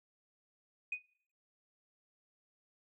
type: tone with exponential decay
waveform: sine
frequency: 2489 Hz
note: D#7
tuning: in tune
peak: -31 dBFS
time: 0.92-1.05 s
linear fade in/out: 5 ms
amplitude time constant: 27 ms
effects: noise-tail reverb RT60 0.6 s tail -22 dB re dry + tanh soft clip ceiling -27 dBFS